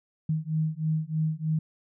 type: beating tone pair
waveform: sine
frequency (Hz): 155.56 / 158.76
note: D#3 / D#3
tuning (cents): 0 / +35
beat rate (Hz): 3.2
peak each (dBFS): -28 / -28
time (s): 0.29-1.59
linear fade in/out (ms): 5
effects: none